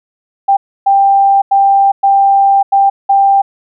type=tone bursts at uneven times; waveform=sine; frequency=790 Hz; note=G5; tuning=13 cents sharp; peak=-5 dBFS; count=6; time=0.48-0.57 / 0.86-1.42 / 1.51-1.92 / 2.03-2.63 / 2.72-2.9 / 3.09-3.42 s; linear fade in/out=10 ms; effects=none